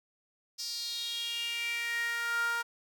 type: tone with high-pass filter sweep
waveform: sawtooth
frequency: 468.5 Hz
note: A#4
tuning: 9 cents sharp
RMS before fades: -34 dBFS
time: 0.58-2.63 s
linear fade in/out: 20 ms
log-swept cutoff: 5100 to 1200 Hz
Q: 6
effects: none